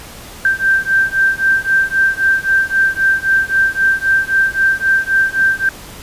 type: beating tone pair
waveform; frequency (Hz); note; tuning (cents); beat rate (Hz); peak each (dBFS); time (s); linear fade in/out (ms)
sine; 1568 / 1571.8; G6 / G6; 0 / +4; 3.8; -14 / -14; 0.45-5.69; 2
effects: pink hiss -34 dBFS RMS until 6.02 s + resampled to 32000 Hz